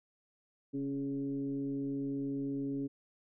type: tone with frequency modulation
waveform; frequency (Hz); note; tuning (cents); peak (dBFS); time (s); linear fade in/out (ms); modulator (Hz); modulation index
sine; 277.2; C#4; 0; -33; 0.73-2.88; 20; 140; 0.65
effects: none